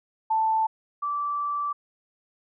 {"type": "tone pair in turn", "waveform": "sine", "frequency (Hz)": [883, 1163.1], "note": ["A5", "D6"], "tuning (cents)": [6, -17], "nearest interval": "perfect fourth", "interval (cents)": 477, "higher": "second", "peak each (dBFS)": [-20, -25], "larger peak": "first", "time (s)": [[0.3, 0.67], [1.02, 1.73]], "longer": "second", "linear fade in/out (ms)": 10, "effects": []}